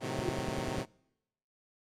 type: chord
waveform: 10% pulse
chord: A diminished seventh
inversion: none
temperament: equal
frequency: 110 / 130.81 / 155.56 / 185 Hz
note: A2 / C3 / Eb3 / Gb3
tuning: 0 / 0 / 0 / 0 cents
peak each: -32 / -29 / -33 / -33 dBFS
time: 0-0.86 s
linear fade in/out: 50 ms
type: tone with exponential growth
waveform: sine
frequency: 360.4 Hz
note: F#4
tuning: 45 cents flat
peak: -26 dBFS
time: 0.16-0.29 s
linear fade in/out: 2 ms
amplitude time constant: 27 ms
type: click train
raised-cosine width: 5 ms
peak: -25 dBFS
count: 7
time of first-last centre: 0.19-0.784 s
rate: 10.1 Hz
effects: noise-tail reverb RT60 0.9 s tail -26 dB re dry + low-pass 10000 Hz 12 dB/octave